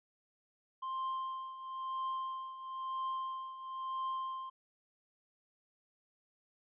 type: tone with tremolo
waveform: triangle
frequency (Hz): 1051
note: C6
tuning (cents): +7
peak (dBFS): -32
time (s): 0.82-4.5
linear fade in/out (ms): 10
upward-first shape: triangle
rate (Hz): 1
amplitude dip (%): 75
effects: resampled to 8000 Hz